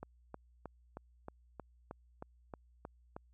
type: click train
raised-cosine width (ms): 1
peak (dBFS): -30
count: 11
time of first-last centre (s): 0.03-3.165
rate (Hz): 3.19
effects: added 60 Hz sine -63 dBFS peak until 3.33 s